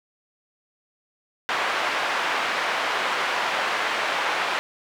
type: band-pass noise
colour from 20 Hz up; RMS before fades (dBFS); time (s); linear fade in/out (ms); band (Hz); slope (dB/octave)
pink; -25; 1.49-4.59; 0; 820 to 2500; 12
effects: none